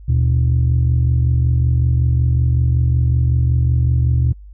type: tone pair together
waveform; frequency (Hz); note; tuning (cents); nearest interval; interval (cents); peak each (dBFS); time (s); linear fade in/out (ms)
sine; 76.8 / 122.16; D#2 / B2; -22 / -18; minor sixth; 804; -13; 0.08-4.33; 10
effects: tanh soft clip ceiling -8 dBFS + added 50 Hz sine -35 dBFS peak until 4.53 s